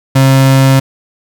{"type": "tone", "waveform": "35% pulse", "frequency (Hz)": 134.2, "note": "C3", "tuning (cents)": 44, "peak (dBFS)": -3, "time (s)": [0.15, 0.8], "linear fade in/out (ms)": 10, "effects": []}